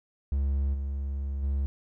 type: tone with level steps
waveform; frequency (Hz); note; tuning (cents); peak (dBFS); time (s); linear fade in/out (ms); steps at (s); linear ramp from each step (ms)
triangle; 69.1; C#2; -5; -22 / -27 / -23; 0.32-1.66; 0; 0.73 / 1.42; 20
effects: none